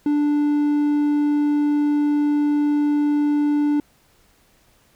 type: tone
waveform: triangle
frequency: 293.7 Hz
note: D4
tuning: in tune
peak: -14 dBFS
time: 0.06-3.8 s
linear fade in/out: 2 ms
effects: pink hiss -58 dBFS RMS until 4.95 s